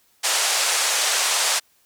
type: band-pass noise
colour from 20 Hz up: white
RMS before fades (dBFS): -21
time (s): 0.23-1.6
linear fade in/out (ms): 20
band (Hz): 520 to 8900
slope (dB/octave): 24
effects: white hiss -61 dBFS RMS until 1.85 s